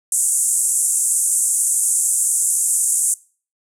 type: band-pass noise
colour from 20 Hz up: white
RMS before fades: -18 dBFS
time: 0.12-3.14 s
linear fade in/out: 2 ms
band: 7400 to 10000 Hz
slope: 48 dB/octave
effects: noise-tail reverb RT60 0.4 s tail -22 dB re dry